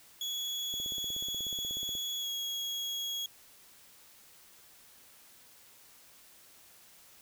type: tone with pitch glide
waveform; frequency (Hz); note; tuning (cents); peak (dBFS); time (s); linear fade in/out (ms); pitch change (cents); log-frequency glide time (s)
35% pulse; 3368 to 3318; G#7 to G#7; +24 to -2; -32; 0.21-3.26; 2; -26; 2.19-2.28
type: click train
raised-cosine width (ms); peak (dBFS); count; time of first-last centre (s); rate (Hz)
2; -35; 21; 0.74-1.952; 16.5
effects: white hiss -58 dBFS RMS until 7.21 s